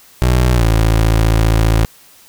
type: tone with pitch glide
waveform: 25% pulse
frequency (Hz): 61.74 to 55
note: B1 to A1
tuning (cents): 0 to 0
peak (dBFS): -6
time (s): 0.22-1.85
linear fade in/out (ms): 0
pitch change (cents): -200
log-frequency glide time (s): 0.53-0.66
effects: white hiss -45 dBFS RMS until 2.28 s